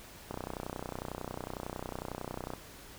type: click train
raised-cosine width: 1 ms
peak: -23 dBFS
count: 70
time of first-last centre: 0.31-2.536 s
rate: 31 Hz
effects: pink hiss -51 dBFS RMS until 2.98 s